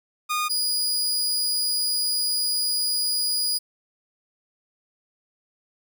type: tone pair in turn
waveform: sawtooth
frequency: 1226 / 4904 Hz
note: D#6 / D#8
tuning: -26 / -26 cents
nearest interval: 2 octaves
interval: 2400 cents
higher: second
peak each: -19 dBFS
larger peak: neither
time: 0.29-0.49 / 0.49-3.59 s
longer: second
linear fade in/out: 20 ms
effects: none